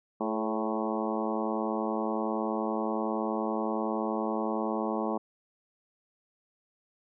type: harmonic tone with a mistuned harmonic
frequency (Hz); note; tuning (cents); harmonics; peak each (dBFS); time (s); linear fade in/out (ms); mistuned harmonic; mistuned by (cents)
110; A2; 0; 2 / 3 / 4 / 5 / 6 / 7 / 8 / 9 / 10; -33 / -35 / -36 / -37 / -38 / -38 / -39 / -40 / -40; 0.2-5.18; 10; 4; -45
effects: none